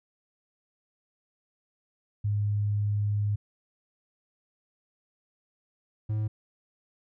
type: tone pair in turn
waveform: sine / triangle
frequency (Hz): 103.4 / 107.67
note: G#2 / A2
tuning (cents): -7 / -37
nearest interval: minor second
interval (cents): 70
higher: second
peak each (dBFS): -24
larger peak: neither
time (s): 2.24-3.36 / 6.09-6.28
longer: first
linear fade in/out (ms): 10
effects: none